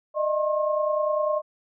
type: tone cluster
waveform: sine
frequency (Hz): 606 / 636 / 1074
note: D#5 / D#5 / C6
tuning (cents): -46 / +38 / +45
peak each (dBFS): -23 / -29 / -28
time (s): 0.14-1.42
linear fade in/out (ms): 50
effects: none